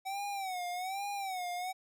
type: tone with vibrato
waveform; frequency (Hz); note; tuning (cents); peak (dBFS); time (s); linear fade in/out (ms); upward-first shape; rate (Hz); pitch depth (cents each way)
square; 758; F#5; +42; -36; 0.05-1.73; 20; sine; 1.2; 120
effects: none